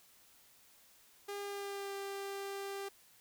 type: tone with pitch glide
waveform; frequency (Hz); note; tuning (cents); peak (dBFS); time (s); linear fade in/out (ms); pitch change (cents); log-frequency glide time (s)
sawtooth; 404.1 to 395.6; G#4 to G4; -47 to +16; -36; 1.28-2.89; 10; -37; 1.4-1.95
effects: white hiss -64 dBFS RMS until 3.2 s